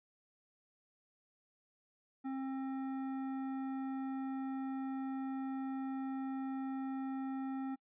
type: tone with hard clipping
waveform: sine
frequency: 266.7 Hz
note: C4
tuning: 33 cents sharp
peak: -39 dBFS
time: 2.24-7.76 s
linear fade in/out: 20 ms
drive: 11 dB
effects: noise-tail reverb RT60 0.1 s tail -26 dB re dry + resampled to 8000 Hz